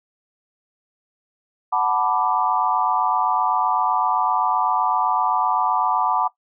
sine chord, B minor seventh, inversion second, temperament equal, 740 / 880 / 987.8 / 1174.7 Hz, F#5 / A5 / B5 / D6, 0 / 0 / 0 / 0 cents, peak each -23 dBFS, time 1.72-6.28 s, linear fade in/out 10 ms, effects noise-tail reverb RT60 0.1 s tail -17 dB re dry

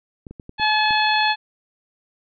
clicks, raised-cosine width 3 ms, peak -23 dBFS, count 6, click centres 0.268 / 0.31 / 0.398 / 0.494 / 0.598 / 0.908 s
harmonic tone, 857 Hz, A5, 46 cents flat, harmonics 1 / 2 / 3 / 4 / 5, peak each -19 / -22 / -24 / -25 / -26 dBFS, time 0.58-1.36 s, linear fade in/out 50 ms
effects none

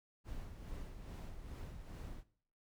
brown noise with tremolo, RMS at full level -45 dBFS, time 0.24-2.24 s, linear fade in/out 50 ms, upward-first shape sine, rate 2.4 Hz, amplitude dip 50%, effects noise-tail reverb RT60 0.5 s tail -17 dB re dry

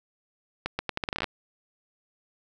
accelerating click train, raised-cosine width 0.3 ms, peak -12 dBFS, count 13, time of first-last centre 0.66-1.242 s, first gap 130 ms, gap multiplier 0.79, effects none

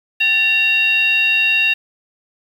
sine tone with frequency modulation, 2749 Hz, F7, 28 cents flat, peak -12 dBFS, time 0.2-1.74 s, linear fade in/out 10 ms, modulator 986 Hz, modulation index 0.6, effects 7-bit

